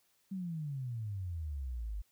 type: exponential sweep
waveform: sine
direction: down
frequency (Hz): 197.2 to 48.65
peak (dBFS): -36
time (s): 0.31-2.02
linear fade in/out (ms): 10
effects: white hiss -73 dBFS RMS until 2.11 s